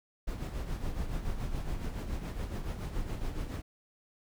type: noise with tremolo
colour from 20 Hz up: brown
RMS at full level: -33 dBFS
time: 0.27-3.62 s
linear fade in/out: 10 ms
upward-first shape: sine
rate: 7.1 Hz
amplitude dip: 55%
effects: none